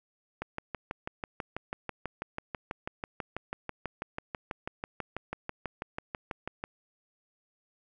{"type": "click train", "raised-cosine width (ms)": 0.5, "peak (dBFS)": -19, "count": 39, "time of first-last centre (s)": [0.42, 6.639], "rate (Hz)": 6.11, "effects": []}